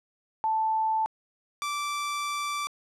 sine / sawtooth tone pair in turn, 880 / 1167.2 Hz, A5 / D6, 0 / -11 cents, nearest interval perfect fourth, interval 489 cents, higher second, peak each -23 / -25 dBFS, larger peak first, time 0.44-1.06 / 1.62-2.67 s, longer second, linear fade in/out 0 ms, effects low-pass 10000 Hz 12 dB/octave

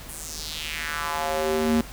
square tone with high-pass filter sweep, 78.1 Hz, D#2, 7 cents sharp, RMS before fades -27 dBFS, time 0.09-1.81 s, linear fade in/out 0 ms, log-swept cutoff 10000 to 200 Hz, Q 2.6, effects added 50 Hz sine -42 dBFS peak until 1.92 s + pink hiss -42 dBFS RMS until 1.92 s

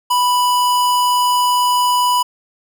square tone, 987.8 Hz, B5, in tune, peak -13 dBFS, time 0.1-2.23 s, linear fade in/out 10 ms, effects none

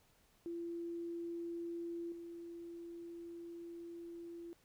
sine tone with level steps, 340 Hz, F4, 46 cents flat, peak -40 / -46 dBFS, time 0.46-4.53 s, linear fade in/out 0 ms, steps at 2.12 s, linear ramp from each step 2 ms, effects pink hiss -71 dBFS RMS until 4.64 s

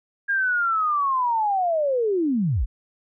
sine linear sweep, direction down, 1630 to 34.65 Hz, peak -19 dBFS, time 0.28-2.66 s, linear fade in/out 20 ms, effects none

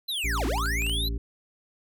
square linear two-way sweep, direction down then up, 4122 to 220 to 4122 Hz, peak -28 dBFS, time 0.08-1.09 s, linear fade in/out 10 ms, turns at 0.46 s
harmonic tone, 56.4 Hz, A1, 44 cents sharp, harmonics 1 / 2 / 3 / 4 / 5 / 7, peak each -27 / -39 / -43 / -47 / -40 / -43 dBFS, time 0.24-1.18 s, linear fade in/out 5 ms
clicks, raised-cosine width 0.2 ms, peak -24 dBFS, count 6, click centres 0.376 / 0.581 / 0.659 / 0.821 / 0.866 / 0.896 s
effects none

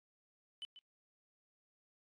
sine tone with echo, 3004 Hz, F#7, 26 cents sharp, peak -40 dBFS, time 0.62-0.65 s, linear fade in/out 0 ms, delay 140 ms, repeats 1, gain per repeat -13 dB, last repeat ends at 0.79 s, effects tanh soft clip ceiling -41 dBFS + AAC 32 kbps

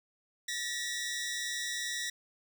15% pulse tone pair together, 1785 / 1927.5 Hz, A6 / B6, +24 / -43 cents, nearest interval minor second, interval 133 cents, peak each -33 / -29 dBFS, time 0.48-2.1 s, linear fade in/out 5 ms, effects none

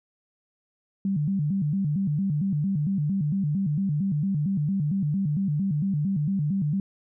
sine tone with vibrato, 170.2 Hz, F3, 44 cents flat, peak -22 dBFS, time 1.05-6.8 s, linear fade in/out 2 ms, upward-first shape square, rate 4.4 Hz, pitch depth 240 cents each way, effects none

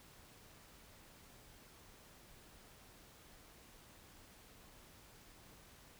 silence, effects pink hiss -61 dBFS RMS until 5.99 s

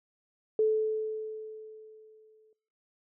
sine tone with exponential decay, 435 Hz, A4, 20 cents flat, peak -21 dBFS, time 0.59-2.53 s, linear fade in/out 2 ms, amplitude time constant 420 ms, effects noise-tail reverb RT60 0.9 s tail -24 dB re dry

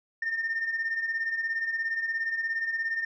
sine beating tone pair, 1800 / 1817 Hz, A6 / A#6, +39 / -45 cents, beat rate 17 Hz, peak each -33 / -27 dBFS, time 0.22-3.05 s, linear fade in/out 5 ms, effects tanh soft clip ceiling -23 dBFS

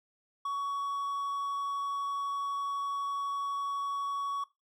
triangle tone, 1122 Hz, C#6, 21 cents sharp, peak -29 dBFS, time 0.45-4.44 s, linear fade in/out 5 ms, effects noise-tail reverb RT60 0.2 s tail -18 dB re dry

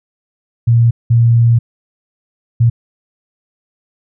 sine tone bursts at uneven times, 117.1 Hz, A#2, 8 cents sharp, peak -6 dBFS, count 3, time 0.67-0.91 / 1.1-1.59 / 2.6-2.7 s, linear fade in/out 10 ms, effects none

